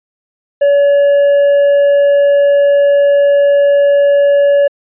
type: tone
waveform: triangle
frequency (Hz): 568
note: C#5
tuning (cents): +42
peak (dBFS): -4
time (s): 0.61-4.68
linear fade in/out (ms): 10
effects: resampled to 8000 Hz